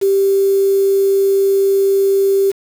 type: tone with quantisation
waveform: sine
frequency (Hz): 392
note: G4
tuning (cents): 0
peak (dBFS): -10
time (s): 0.01-2.52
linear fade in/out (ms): 20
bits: 5
effects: none